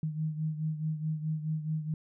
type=beating tone pair; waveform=sine; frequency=155.1 / 159.8 Hz; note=D#3 / D#3; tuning=-5 / +47 cents; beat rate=4.7 Hz; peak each=-31 / -37 dBFS; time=0.03-1.94 s; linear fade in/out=2 ms; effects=none